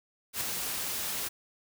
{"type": "noise with ADSR envelope", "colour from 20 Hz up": "white", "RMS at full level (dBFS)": -30, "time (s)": [0.33, 1.29], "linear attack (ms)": 78, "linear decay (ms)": 7, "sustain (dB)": -4, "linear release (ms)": 16, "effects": []}